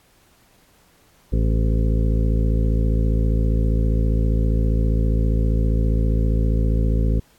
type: harmonic tone with a mistuned harmonic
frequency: 55 Hz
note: A1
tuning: in tune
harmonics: 1 / 2 / 3 / 4 / 5 / 7 / 8 / 9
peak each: -17 / -23 / -27 / -29 / -31 / -34 / -35 / -36 dBFS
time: 1.32-7.2 s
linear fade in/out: 10 ms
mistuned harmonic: 9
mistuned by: +55 cents
effects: pink hiss -57 dBFS RMS until 7.38 s + AAC 64 kbps